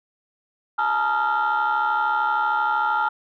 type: tone cluster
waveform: sine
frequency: 853 / 926 / 1253 / 1383 Hz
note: G#5 / A#5 / D#6 / F6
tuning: +46 / -12 / +12 / -17 cents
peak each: -22 / -25 / -28 / -21 dBFS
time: 0.78-3.09 s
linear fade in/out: 10 ms
effects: tanh soft clip ceiling -14 dBFS